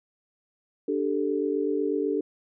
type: chord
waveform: sine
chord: D suspended fourth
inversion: none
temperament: equal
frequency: 293.7 / 392 / 440 Hz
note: D4 / G4 / A4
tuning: 0 / 0 / 0 cents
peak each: -28 dBFS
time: 0.88-2.21 s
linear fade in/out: 5 ms
effects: none